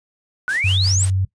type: exponential sweep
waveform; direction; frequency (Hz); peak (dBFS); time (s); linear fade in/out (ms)
sine; up; 1441 to 8372; -18; 0.48-1.05; 0
type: noise with tremolo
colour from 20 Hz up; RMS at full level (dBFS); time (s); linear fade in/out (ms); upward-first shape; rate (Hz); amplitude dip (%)
white; -32; 0.49-1.1; 0; sine; 5.7; 80
type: tone with vibrato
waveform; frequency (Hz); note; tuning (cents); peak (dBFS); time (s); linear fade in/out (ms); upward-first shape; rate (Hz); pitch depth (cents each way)
sine; 95; F#2; +46; -16; 0.64-1.25; 5; triangle; 13; 8
effects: noise-tail reverb RT60 0.1 s tail -18 dB re dry + resampled to 22050 Hz